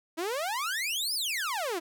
sawtooth exponential two-way sweep, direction up then down, 311.1 to 5320 to 311.1 Hz, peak -26 dBFS, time 0.17-1.8 s, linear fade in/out 20 ms, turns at 1.14 s, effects none

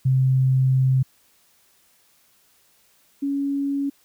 sine tone pair in turn, 131.1 / 279.7 Hz, C3 / C#4, +4 / +16 cents, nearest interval octave + minor second, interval 1312 cents, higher second, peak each -15 / -21 dBFS, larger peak first, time 0.05-1.03 / 3.22-3.9 s, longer first, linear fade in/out 10 ms, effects white hiss -60 dBFS RMS until 4.04 s

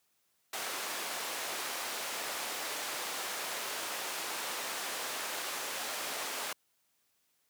pink band-pass noise, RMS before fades -38 dBFS, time 0.53-6.53 s, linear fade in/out 5 ms, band 590 to 15000 Hz, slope 12 dB/octave, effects white hiss -75 dBFS RMS until 7.49 s + high-pass 80 Hz 12 dB/octave

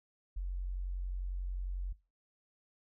sine tone, 45.57 Hz, F#1, 26 cents flat, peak -34 dBFS, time 0.36-1.93 s, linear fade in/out 10 ms, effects noise-tail reverb RT60 0.3 s tail -21 dB re dry

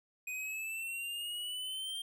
square exponential sweep, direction up, 2487 to 3186 Hz, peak -38 dBFS, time 0.27-2.02 s, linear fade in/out 5 ms, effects none

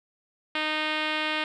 5% pulse tone with low-pass filter, 308.4 Hz, D#4, 15 cents flat, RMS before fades -28 dBFS, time 0.55-1.44 s, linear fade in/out 2 ms, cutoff 3200 Hz, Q 1.4, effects none

